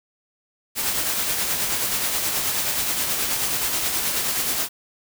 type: noise with tremolo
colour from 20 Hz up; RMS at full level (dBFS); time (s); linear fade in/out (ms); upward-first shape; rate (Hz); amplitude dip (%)
white; -22; 0.75-4.69; 50; triangle; 9.4; 40
effects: none